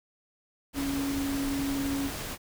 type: tone in noise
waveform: sine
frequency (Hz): 277.2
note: C#4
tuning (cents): 0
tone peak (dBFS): -28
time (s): 0.74-2.11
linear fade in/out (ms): 50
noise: pink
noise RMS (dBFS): -36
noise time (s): 0.73-2.38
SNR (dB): +5
effects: none